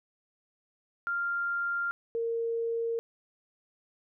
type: tone pair in turn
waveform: sine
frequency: 1394 / 461 Hz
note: F6 / A#4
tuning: -4 / -19 cents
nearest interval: octave + perfect fifth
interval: 1915 cents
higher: first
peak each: -28 dBFS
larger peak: neither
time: 1.07-1.91 / 2.15-2.99 s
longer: neither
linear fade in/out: 0 ms
effects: none